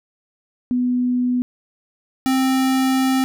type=tone pair in turn; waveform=sine / square; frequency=248 / 262.7 Hz; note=B3 / C4; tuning=+7 / +7 cents; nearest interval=minor second; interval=100 cents; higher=second; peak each=-16 dBFS; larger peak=neither; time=0.71-1.42 / 2.26-3.24 s; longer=second; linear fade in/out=0 ms; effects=none